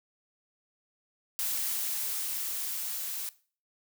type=noise with level ramp; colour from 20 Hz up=blue; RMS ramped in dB=-31 to -36 dBFS; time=1.39-3.29 s; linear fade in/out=0 ms; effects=noise-tail reverb RT60 0.4 s tail -18 dB re dry